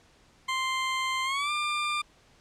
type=tone with pitch glide; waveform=20% pulse; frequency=1046.5 to 1195.2 Hz; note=C6 to D6; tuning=0 to +30 cents; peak=-22 dBFS; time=0.48-2.02 s; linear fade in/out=10 ms; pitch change=+230 cents; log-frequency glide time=1.24-1.51 s; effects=pink hiss -60 dBFS RMS until 2.4 s + low-pass 7000 Hz 12 dB/octave